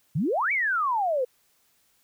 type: exponential two-way sweep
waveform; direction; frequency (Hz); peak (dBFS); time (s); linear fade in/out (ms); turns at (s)
sine; up then down; 128.8 to 2342 to 482.9; -22; 0.15-1.25; 10; 0.52
effects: white hiss -66 dBFS RMS until 2.03 s